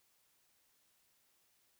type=silence; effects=white hiss -74 dBFS RMS until 1.79 s